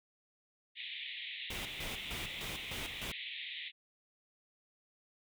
white band-pass noise, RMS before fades -44 dBFS, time 0.75-3.72 s, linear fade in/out 50 ms, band 1900 to 3800 Hz, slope 96 dB/octave
pink noise with tremolo, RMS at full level -43 dBFS, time 1.5-3.12 s, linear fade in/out 5 ms, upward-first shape square, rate 3.3 Hz, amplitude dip 65%
effects none

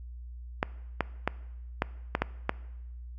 clicks, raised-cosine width 0.5 ms, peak -10 dBFS, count 7, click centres 0.629 / 1.007 / 1.276 / 1.821 / 2.151 / 2.22 / 2.494 s, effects noise-tail reverb RT60 1.0 s tail -20 dB re dry + added 60 Hz sine -40 dBFS peak until 3.18 s

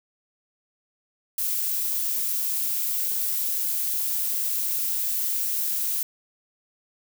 violet noise, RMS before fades -26 dBFS, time 1.38-6.03 s, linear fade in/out 2 ms, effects none

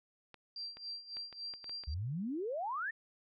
clicks, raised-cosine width 0.3 ms, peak -35 dBFS, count 8, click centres 0.343 / 0.77 / 1.169 / 1.327 / 1.538 / 1.643 / 1.695 / 1.837 s
sine tone with tremolo, 4724 Hz, D8, 9 cents sharp, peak -39 dBFS, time 0.56-1.94 s, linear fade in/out 2 ms, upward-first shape sine, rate 3.6 Hz, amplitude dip 80%
sine exponential sweep, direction up, 65.41 to 1864.7 Hz, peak -35 dBFS, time 1.87-2.91 s, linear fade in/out 10 ms
effects none

